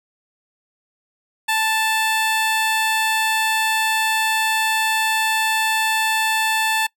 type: tone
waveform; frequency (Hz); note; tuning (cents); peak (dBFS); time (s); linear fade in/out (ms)
15% pulse; 880; A5; 0; -11; 1.48-6.87; 10
effects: noise-tail reverb RT60 0.1 s tail -22 dB re dry